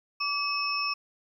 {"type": "tone cluster", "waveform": "sine", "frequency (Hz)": [1150, 2566, 5340], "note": ["D6", "E7", "E8"], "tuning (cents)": [-37, -47, 22], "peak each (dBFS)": -31, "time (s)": [0.2, 0.94], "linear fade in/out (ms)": 10, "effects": ["10-bit"]}